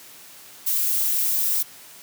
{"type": "noise", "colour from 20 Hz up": "violet", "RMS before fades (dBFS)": -22, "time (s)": [0.66, 1.63], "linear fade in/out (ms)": 10, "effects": ["white hiss -45 dBFS RMS until 2.02 s", "high-pass 100 Hz 12 dB/octave"]}